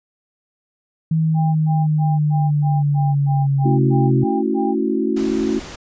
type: linear sweep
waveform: sine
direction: down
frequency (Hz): 160.7 to 132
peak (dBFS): -14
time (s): 1.11-4.24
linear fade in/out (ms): 5
type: tone bursts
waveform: sine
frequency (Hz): 798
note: G5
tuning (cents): +31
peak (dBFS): -23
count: 11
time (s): 1.34-4.75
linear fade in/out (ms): 50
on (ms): 210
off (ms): 110
type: chord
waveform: sine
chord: F# minor seventh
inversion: first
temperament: equal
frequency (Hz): 220 / 277.2 / 329.6 / 370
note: A3 / C#4 / E4 / F#4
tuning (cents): 0 / 0 / 0 / 0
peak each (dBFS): -22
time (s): 3.64-5.6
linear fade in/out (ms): 20
type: noise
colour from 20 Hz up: pink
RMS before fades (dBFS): -34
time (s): 5.16-5.76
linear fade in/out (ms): 10
effects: resampled to 16000 Hz